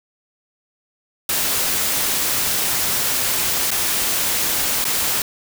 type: noise with dropouts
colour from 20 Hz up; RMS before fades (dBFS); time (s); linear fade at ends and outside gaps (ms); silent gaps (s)
white; -20; 1.29-5.22; 2; 3.706-3.714 / 4.843-4.851
effects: none